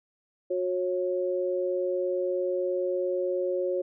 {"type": "tone pair together", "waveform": "sine", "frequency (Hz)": [363.9, 547], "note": ["F#4", "C#5"], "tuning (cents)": [-29, -23], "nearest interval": "perfect fifth", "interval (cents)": 706, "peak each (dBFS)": -28, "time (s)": [0.5, 3.82], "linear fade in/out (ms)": 10, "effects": []}